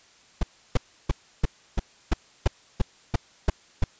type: noise bursts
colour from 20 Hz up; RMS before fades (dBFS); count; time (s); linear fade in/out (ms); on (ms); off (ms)
brown; -18; 11; 0.41-3.841; 5; 21; 320
effects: white hiss -56 dBFS RMS until 3.99 s + resampled to 16000 Hz